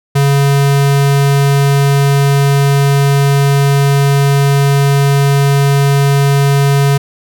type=tone; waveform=square; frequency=140 Hz; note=C#3; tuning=18 cents sharp; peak=-8 dBFS; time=0.15-6.98 s; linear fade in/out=10 ms; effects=none